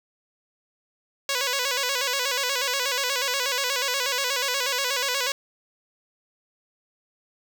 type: tone with vibrato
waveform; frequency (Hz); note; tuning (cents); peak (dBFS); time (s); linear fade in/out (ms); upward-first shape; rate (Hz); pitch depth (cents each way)
5% pulse; 524; C5; +2; -12; 1.29-5.32; 2; square; 8.3; 94
effects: none